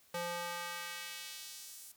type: tone with high-pass filter sweep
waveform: square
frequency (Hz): 173.2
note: F3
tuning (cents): -14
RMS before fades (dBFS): -43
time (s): 0.14-1.92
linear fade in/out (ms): 5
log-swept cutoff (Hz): 450 to 9200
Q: 0.92
effects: white hiss -66 dBFS RMS until 1.96 s